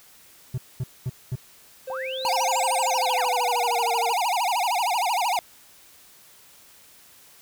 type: tone bursts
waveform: triangle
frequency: 127.1 Hz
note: C3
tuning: 50 cents flat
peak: -22 dBFS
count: 4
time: 0.54-1.356 s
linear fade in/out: 5 ms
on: 39 ms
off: 220 ms
type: tone with pitch glide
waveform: triangle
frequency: 523.3 to 466.2 Hz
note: C5 to A#4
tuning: 0 to 0 cents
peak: -28 dBFS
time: 1.87-4.13 s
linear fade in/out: 10 ms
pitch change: -200 cents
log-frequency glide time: 2.87-3.9 s
type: linear two-way sweep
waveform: sine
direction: up then down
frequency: 698.5 to 9060 to 698.5 Hz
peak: -31 dBFS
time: 1.9-3.27 s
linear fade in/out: 0 ms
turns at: 2.74 s
type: tone with vibrato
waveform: square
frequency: 830.6 Hz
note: G#5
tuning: in tune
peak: -22 dBFS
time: 2.25-5.39 s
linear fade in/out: 0 ms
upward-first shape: sine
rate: 13 Hz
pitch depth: 290 cents each way
effects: white hiss -52 dBFS RMS until 7.41 s